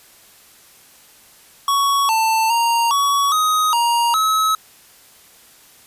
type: tone with pitch steps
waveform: square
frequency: 1117 / 890 / 931 / 1126 / 1255 / 941 / 1287 Hz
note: C#6 / A5 / A#5 / C#6 / D#6 / A#5 / E6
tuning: +13 / +20 / -2 / +27 / +15 / +16 / -42 cents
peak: -15 dBFS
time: 1.68-4.55 s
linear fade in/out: 2 ms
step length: 410 ms
effects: white hiss -48 dBFS RMS until 5.86 s + resampled to 32000 Hz